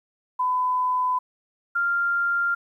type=tone pair in turn; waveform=sine; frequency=1005 / 1393.2 Hz; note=B5 / F6; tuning=+30 / -5 cents; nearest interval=tritone; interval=565 cents; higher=second; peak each=-20 dBFS; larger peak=neither; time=0.39-1.19 / 1.75-2.55 s; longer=neither; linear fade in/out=10 ms; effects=10-bit